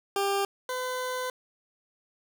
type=tone pair in turn; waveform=20% pulse; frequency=397.1 / 506.7 Hz; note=G4 / B4; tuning=+22 / +44 cents; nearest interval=major third; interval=422 cents; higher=second; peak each=-20 / -25 dBFS; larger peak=first; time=0.16-0.45 / 0.69-1.3 s; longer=second; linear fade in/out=2 ms; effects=none